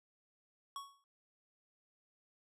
square tone with exponential decay, 1112 Hz, C#6, 5 cents sharp, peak -40 dBFS, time 0.76-1.04 s, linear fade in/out 1 ms, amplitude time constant 60 ms, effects low-pass 12000 Hz 12 dB/octave

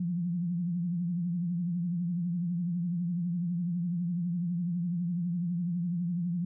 sine tone with vibrato, 173.9 Hz, F3, 7 cents flat, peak -28 dBFS, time 0-6.45 s, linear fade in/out 5 ms, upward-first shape triangle, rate 12 Hz, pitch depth 94 cents each way, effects none

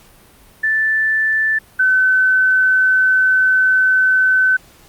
sine tone pair in turn, 1760 / 1519.7 Hz, A6 / F#6, 0 / +46 cents, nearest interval minor third, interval 254 cents, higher first, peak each -13 / -10 dBFS, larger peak second, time 0.63-1.59 / 1.79-4.57 s, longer second, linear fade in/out 10 ms, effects pink hiss -47 dBFS RMS until 4.88 s + Opus 48 kbps

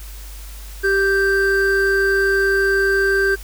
triangle tone pair together, 391.5 / 1568 Hz, G4 / G6, -2 / 0 cents, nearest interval 2 octaves, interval 2402 cents, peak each -15 / -15 dBFS, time 0.83-3.36 s, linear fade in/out 20 ms, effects added 50 Hz sine -32 dBFS peak until 3.43 s + white hiss -41 dBFS RMS until 3.43 s

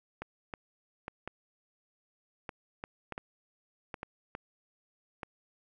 clicks, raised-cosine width 0.5 ms, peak -23 dBFS, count 12, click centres 0.22 / 0.538 / 1.081 / 1.276 / 2.492 / 2.839 / 3.123 / 3.179 / 3.942 / 4.031 / 4.351 / 5.232 s, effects none

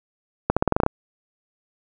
accelerating click train, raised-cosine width 1 ms, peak -3 dBFS, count 9, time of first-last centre 0.5-0.864 s, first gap 66 ms, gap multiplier 0.89, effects none

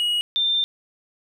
triangle / sine tone pair in turn, 2900 / 3588 Hz, F#7 / A7, -35 / +33 cents, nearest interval major third, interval 368 cents, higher second, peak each -18 dBFS, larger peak neither, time 0-0.21 / 0.36-0.64 s, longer second, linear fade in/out 0 ms, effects none

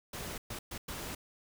pink noise bursts at uneven times, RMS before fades -41 dBFS, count 4, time 0.13-0.38 / 0.5-0.59 / 0.71-0.78 / 0.88-1.15 s, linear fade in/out 5 ms, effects none

